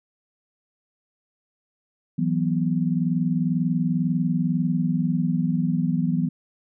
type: chord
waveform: sine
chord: E suspended second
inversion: none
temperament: equal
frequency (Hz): 164.81 / 185 / 246.9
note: E3 / F#3 / B3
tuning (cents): 0 / 0 / 0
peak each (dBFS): -23 / -25 / -25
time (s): 2.18-6.29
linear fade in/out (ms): 10
effects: none